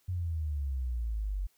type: exponential sweep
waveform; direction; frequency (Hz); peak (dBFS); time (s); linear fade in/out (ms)
sine; down; 92.5 to 45.95; -30; 0.08-1.47; 10
effects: white hiss -70 dBFS RMS until 1.57 s